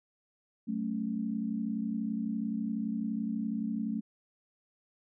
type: chord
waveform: sine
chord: F# minor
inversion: none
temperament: equal with one note detuned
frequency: 188.12 / 220 / 277.2 Hz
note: F#3 / A3 / C#4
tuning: +29 / 0 / 0 cents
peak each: -38 / -32 / -38 dBFS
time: 0.67-4.01 s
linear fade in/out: 20 ms
effects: none